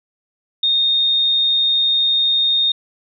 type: tone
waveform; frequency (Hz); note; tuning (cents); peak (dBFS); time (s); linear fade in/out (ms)
sine; 3684; A#7; -21; -13; 0.63-2.72; 5
effects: none